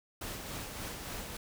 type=noise with tremolo; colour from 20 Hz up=pink; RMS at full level=-40 dBFS; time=0.21-1.37 s; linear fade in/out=5 ms; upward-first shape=sine; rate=3.5 Hz; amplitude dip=35%; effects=none